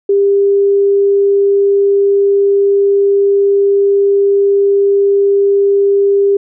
sine tone, 399.1 Hz, G4, 31 cents sharp, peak -7 dBFS, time 0.09-6.37 s, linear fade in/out 5 ms, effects none

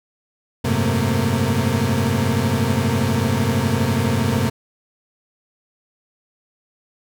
35% pulse tone cluster, 93.1 / 104.7 / 131.8 / 221.9 / 234.5 Hz, F#2 / G#2 / C3 / A3 / A#3, +11 / +15 / +13 / +15 / +11 cents, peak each -22 / -23 / -20 / -23 / -22 dBFS, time 0.64-4.5 s, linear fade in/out 10 ms, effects none

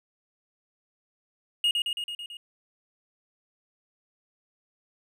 triangle tone with echo, 2863 Hz, F7, 42 cents sharp, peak -19 dBFS, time 1.64-1.71 s, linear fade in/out 2 ms, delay 110 ms, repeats 6, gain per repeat -3 dB, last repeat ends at 2.37 s, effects none

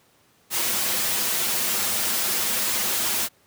white noise with comb filter, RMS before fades -24 dBFS, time 0.5-3.29 s, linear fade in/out 50 ms, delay 6.9 ms, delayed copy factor -0.65, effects pink hiss -60 dBFS RMS until 3.46 s + high-pass 100 Hz 12 dB/octave

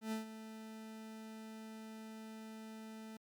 40% pulse tone with ADSR envelope, 220 Hz, A3, in tune, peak -35 dBFS, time 0.01-3.17 s, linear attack 110 ms, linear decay 130 ms, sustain -12 dB, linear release 4 ms, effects MP3 96 kbps

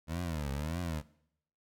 20% pulse tone with vibrato, 77.78 Hz, D#2, in tune, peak -29 dBFS, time 0.07-1.03 s, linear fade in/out 50 ms, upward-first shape triangle, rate 1.7 Hz, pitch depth 250 cents each way, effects noise-tail reverb RT60 0.7 s tail -20 dB re dry

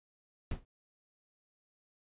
brown noise with exponential decay, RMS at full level -29 dBFS, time 0.51-0.65 s, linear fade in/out 2 ms, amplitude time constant 29 ms, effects resampled to 8000 Hz

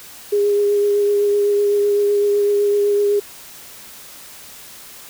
sine tone with vibrato, 409 Hz, G#4, 26 cents flat, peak -13 dBFS, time 0.32-3.2 s, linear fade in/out 10 ms, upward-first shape triangle, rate 7.9 Hz, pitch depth 17 cents each way, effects white hiss -39 dBFS RMS until 5.09 s

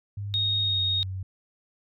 sine tone with pitch glide, 101.2 to 94.42 Hz, G#2 to F#2, -44 to +36 cents, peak -30 dBFS, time 0.17-1.23 s, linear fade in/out 5 ms, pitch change -120 cents, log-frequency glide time 0.6-0.81 s
sine tone, 3729 Hz, A#7, in tune, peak -23 dBFS, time 0.34-1.03 s, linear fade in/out 0 ms
effects none

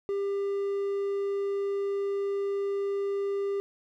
triangle tone, 398.4 Hz, G4, 28 cents sharp, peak -25 dBFS, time 0.09-3.6 s, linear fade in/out 0 ms, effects none

